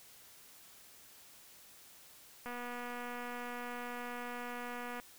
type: click train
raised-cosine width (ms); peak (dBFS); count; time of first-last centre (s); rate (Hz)
0.5; -29; 618; 2.46-4.999; 243
effects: white hiss -58 dBFS RMS until 5.18 s